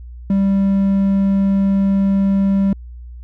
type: tone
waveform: triangle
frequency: 196 Hz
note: G3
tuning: in tune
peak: -10 dBFS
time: 0.3-2.73 s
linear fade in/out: 2 ms
effects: added 60 Hz sine -31 dBFS peak until 3.23 s